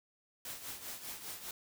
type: noise with tremolo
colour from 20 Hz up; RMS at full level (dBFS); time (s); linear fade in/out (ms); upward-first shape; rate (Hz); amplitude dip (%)
white; -42; 0.45-1.51; 2; triangle; 5; 70
effects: none